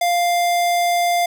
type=tone; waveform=square; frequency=698.5 Hz; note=F5; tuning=in tune; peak=-16 dBFS; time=0.01-1.26 s; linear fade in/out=5 ms; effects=none